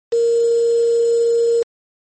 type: tone with quantisation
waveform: sine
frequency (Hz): 466.2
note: A#4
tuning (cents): 0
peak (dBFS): -12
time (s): 0.12-1.63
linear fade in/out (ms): 10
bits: 5
effects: MP3 32 kbps